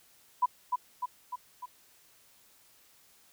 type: tone with echo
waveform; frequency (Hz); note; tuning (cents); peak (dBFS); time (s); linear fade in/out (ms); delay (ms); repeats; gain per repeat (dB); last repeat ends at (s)
sine; 990; B5; +4; -21; 0.42-0.46; 10; 300; 4; -4; 1.66
effects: white hiss -62 dBFS RMS until 3.32 s